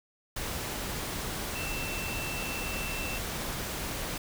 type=tone in noise; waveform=sine; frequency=2677 Hz; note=E7; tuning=26 cents sharp; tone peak=-37 dBFS; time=1.55-3.18 s; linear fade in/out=5 ms; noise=pink; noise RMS=-35 dBFS; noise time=0.36-4.18 s; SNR=-5 dB; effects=none